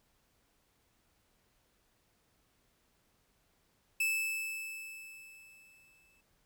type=tone with exponential decay; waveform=45% pulse; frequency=2625 Hz; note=E7; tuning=8 cents flat; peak=-28 dBFS; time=4-6.21 s; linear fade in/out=5 ms; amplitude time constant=480 ms; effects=pink hiss -73 dBFS RMS until 6.45 s